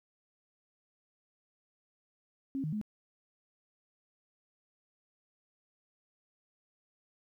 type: tone with pitch steps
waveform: sine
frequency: 270.8 / 154.5 / 212.1 Hz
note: C#4 / D#3 / G#3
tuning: -40 / -12 / +37 cents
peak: -32 dBFS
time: 2.55-2.814 s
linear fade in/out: 0 ms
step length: 88 ms
effects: 12-bit